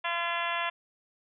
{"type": "harmonic tone", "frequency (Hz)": 341.5, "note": "F4", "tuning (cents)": -39, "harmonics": [2, 3, 4, 5, 6, 7, 8, 9, 10], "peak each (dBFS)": [-36, -33, -38, -36, -38, -40, -37, -43, -41], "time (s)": [0.04, 0.7], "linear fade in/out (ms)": 10, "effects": []}